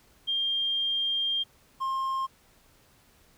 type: tone pair in turn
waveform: sine / triangle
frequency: 3200 / 1063.6 Hz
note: G7 / C6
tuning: +35 / +28 cents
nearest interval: octave + perfect fifth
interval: 1907 cents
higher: first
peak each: -25 dBFS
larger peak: neither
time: 0.27-1.44 / 1.8-2.27 s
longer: first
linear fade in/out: 20 ms
effects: pink hiss -61 dBFS RMS until 3.37 s